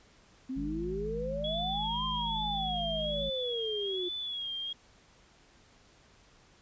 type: exponential two-way sweep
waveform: sine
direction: up then down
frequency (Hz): 254 to 1043 to 351.4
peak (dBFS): -33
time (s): 0.49-4.09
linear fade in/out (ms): 10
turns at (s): 2.05
type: harmonic tone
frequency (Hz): 52.6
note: G#1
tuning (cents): +23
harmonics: 1 / 3 / 4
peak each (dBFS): -39 / -41 / -42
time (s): 0.56-3.3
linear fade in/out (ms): 10
type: tone with vibrato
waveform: sine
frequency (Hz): 3339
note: G#7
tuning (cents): +9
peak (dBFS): -34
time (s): 1.44-4.73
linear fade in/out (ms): 5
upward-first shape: sine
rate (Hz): 1.2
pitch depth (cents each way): 78
effects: pink hiss -61 dBFS RMS until 6.61 s + resampled to 16000 Hz